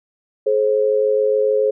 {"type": "tone pair together", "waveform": "sine", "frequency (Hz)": [426.3, 533], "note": ["G#4", "C5"], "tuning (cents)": [45, 32], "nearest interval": "major third", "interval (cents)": 387, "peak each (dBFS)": [-16, -17], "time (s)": [0.46, 1.71], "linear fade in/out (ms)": 10, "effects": []}